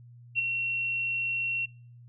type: tone with ADSR envelope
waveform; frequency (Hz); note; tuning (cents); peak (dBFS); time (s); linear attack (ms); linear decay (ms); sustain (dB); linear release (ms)
sine; 2727; F7; -42; -21; 0.35-1.66; 40; 11; -6; 12
effects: noise-tail reverb RT60 0.5 s tail -26 dB re dry + added 120 Hz sine -48 dBFS peak until 2.08 s